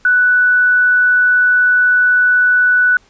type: tone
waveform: sine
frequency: 1484 Hz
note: F#6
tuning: 5 cents sharp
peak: -8 dBFS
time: 0.05-2.97 s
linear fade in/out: 2 ms
effects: pink hiss -51 dBFS RMS until 3.09 s + resampled to 16000 Hz